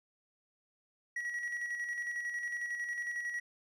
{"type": "tone with tremolo", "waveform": "triangle", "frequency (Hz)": 1920, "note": "B6", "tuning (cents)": -49, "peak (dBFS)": -32, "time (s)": [1.16, 3.4], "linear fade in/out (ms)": 5, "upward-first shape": "square", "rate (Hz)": 11, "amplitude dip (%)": 40, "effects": ["resampled to 32000 Hz"]}